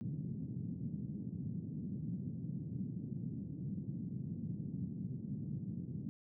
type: band-pass noise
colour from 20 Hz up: pink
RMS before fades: -42 dBFS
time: 0.01-6.09 s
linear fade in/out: 0 ms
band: 130 to 220 Hz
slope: 24 dB/octave
effects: none